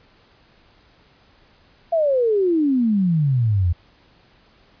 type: exponential sweep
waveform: sine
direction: down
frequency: 687 to 82.41 Hz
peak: -15 dBFS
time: 1.92-3.73 s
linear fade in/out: 10 ms
effects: pink hiss -55 dBFS RMS until 4.8 s + resampled to 11025 Hz